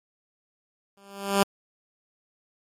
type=tone with exponential growth; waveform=10% pulse; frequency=198.3 Hz; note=G3; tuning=20 cents sharp; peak=-8 dBFS; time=0.97-1.43 s; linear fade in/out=2 ms; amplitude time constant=99 ms; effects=MP3 64 kbps